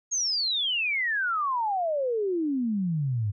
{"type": "exponential sweep", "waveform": "sine", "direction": "down", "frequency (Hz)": [6645, 98], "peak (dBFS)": -24, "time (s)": [0.11, 3.32], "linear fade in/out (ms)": 20, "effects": []}